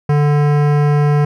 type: tone with hard clipping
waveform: sine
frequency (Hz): 146.83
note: D3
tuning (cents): 0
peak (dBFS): -12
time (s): 0.09-1.25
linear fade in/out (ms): 5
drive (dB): 18
effects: none